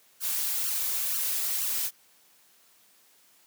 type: noise with flanger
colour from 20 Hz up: blue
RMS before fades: -29 dBFS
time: 0.2-1.91 s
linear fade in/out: 50 ms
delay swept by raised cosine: 0.68 to 5.38 ms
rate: 2.1 Hz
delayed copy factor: +0.9
effects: white hiss -61 dBFS RMS until 3.46 s + high-pass 150 Hz 12 dB/octave